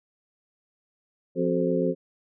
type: harmonic tone with a mistuned harmonic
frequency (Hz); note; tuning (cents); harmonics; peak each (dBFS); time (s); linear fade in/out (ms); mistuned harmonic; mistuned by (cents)
87.3; F2; 0; 2 / 3 / 4 / 5 / 6; -28 / -28 / -28 / -28 / -28; 1.35-1.95; 50; 4; +93
effects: none